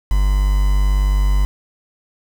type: tone with quantisation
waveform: triangle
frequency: 49.22 Hz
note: G1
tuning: 8 cents sharp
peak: -10 dBFS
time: 0.11-1.45 s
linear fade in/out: 0 ms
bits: 5
effects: none